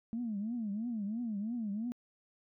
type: tone with vibrato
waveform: sine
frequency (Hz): 220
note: A3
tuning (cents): 0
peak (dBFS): -33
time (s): 0.13-1.92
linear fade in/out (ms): 0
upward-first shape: triangle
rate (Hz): 3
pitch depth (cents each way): 210
effects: tanh soft clip ceiling -29 dBFS